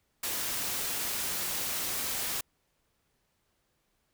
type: noise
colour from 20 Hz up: white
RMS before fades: -33 dBFS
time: 0.23-2.41 s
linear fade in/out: 5 ms
effects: pink hiss -75 dBFS RMS until 4.13 s